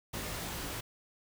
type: noise with comb filter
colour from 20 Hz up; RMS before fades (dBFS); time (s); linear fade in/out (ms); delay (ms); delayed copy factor
pink; -39; 0.13-0.81; 10; 18; +0.5
effects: none